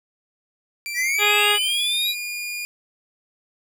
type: tone with pitch glide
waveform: sawtooth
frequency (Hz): 2349 to 2428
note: D7 to D#7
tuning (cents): 0 to -43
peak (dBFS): -24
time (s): 0.86-2.65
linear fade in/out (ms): 0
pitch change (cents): +57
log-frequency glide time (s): 1.2-1.8
type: linear sweep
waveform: square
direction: up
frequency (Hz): 1900 to 3951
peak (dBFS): -21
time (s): 0.94-2.15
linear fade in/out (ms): 50
type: harmonic tone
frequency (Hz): 415.3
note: G#4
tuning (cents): 0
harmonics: 1 / 2 / 3 / 4 / 5 / 6 / 7 / 8 / 9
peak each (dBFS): -26 / -26 / -26 / -26 / -26 / -26 / -26 / -26 / -26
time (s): 1.18-1.59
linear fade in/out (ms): 50
effects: none